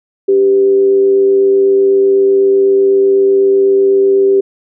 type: tone with frequency modulation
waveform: sine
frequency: 392 Hz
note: G4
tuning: in tune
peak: -6 dBFS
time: 0.28-4.41 s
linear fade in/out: 10 ms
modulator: 108 Hz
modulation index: 0.23
effects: none